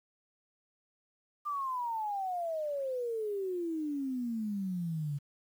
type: exponential sweep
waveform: sine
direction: down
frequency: 1200 to 140 Hz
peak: -32 dBFS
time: 1.45-5.19 s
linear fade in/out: 20 ms
effects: 10-bit